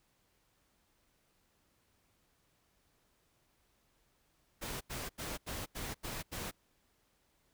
pink noise bursts, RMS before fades -41 dBFS, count 7, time 4.61-6.514 s, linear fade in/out 20 ms, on 200 ms, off 84 ms, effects pink hiss -74 dBFS RMS until 7.53 s

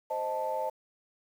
sine chord, A diminished, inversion first, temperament equal, 523.3 / 622.3 / 880 Hz, C5 / Eb5 / A5, 0 / 0 / 0 cents, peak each -34 / -34 / -32 dBFS, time 0.1-0.7 s, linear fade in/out 10 ms, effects tanh soft clip ceiling -21 dBFS + 9-bit

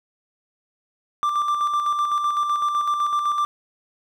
triangle tone with tremolo, 1180 Hz, D6, 8 cents sharp, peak -16 dBFS, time 1.23-3.45 s, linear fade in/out 0 ms, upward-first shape square, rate 7.9 Hz, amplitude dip 40%, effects none

